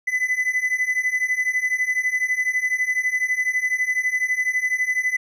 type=beating tone pair; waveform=triangle; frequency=2000 / 2012 Hz; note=B6 / B6; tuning=+21 / +32 cents; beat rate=12 Hz; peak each=-22 / -20 dBFS; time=0.07-5.17 s; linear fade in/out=10 ms; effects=none